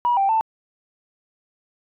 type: tone with pitch steps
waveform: sine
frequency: 965 / 785 / 888 Hz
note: B5 / G5 / A5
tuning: -40 / +2 / +16 cents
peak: -15 dBFS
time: 0.05-0.41 s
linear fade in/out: 0 ms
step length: 120 ms
effects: tanh soft clip ceiling -11 dBFS